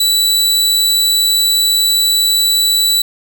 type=tone; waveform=sawtooth; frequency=3951 Hz; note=B7; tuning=in tune; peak=-7 dBFS; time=0-3.02 s; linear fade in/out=5 ms; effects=none